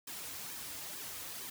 white noise with flanger, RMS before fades -44 dBFS, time 0.07-1.5 s, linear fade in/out 5 ms, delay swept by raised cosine 1.4 to 5.3 ms, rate 2.2 Hz, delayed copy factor -1, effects none

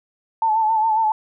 sine tone with vibrato, 880 Hz, A5, in tune, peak -15 dBFS, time 0.42-1.12 s, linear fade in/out 2 ms, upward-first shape sine, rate 7.3 Hz, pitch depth 51 cents each way, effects none

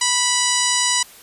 harmonic tone with a mistuned harmonic, 985 Hz, B5, 5 cents flat, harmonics 1 / 2 / 3 / 4 / 5 / 6 / 7 / 8 / 9, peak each -25 / -25 / -25 / -25 / -25 / -25 / -25 / -25 / -25 dBFS, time 0.01-1.03 s, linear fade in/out 5 ms, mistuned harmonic 6, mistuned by -28 cents, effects white hiss -44 dBFS RMS until 1.22 s + resampled to 32000 Hz

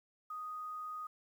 sine tone with quantisation, 1244.5 Hz, D#6, in tune, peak -40 dBFS, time 0.3-1.07 s, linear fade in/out 5 ms, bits 11, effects none

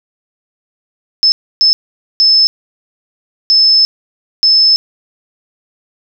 sine tone bursts at uneven times, 5240 Hz, E8, 11 cents flat, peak -5 dBFS, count 5, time 1.23-1.32 / 1.61-1.73 / 2.2-2.47 / 3.5-3.85 / 4.43-4.76 s, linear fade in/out 0 ms, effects none

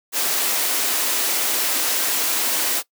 white high-pass noise, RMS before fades -21 dBFS, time 0.12-2.83 s, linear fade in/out 50 ms, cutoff 240 Hz, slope 48 dB/octave, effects noise-tail reverb RT60 0.1 s tail -20 dB re dry

